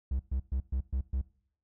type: tone bursts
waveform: triangle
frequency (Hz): 65.3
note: C2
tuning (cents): -3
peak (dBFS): -26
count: 6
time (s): 0.11-1.214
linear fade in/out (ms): 5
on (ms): 84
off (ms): 120
effects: noise-tail reverb RT60 0.6 s tail -20 dB re dry